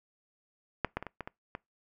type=clicks; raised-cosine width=0.5 ms; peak=-12 / -16 / -24 / -24 / -22 / -24 / -22 dBFS; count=7; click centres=0.847 / 0.97 / 1.026 / 1.067 / 1.207 / 1.275 / 1.551 s; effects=noise-tail reverb RT60 0.2 s tail -25 dB re dry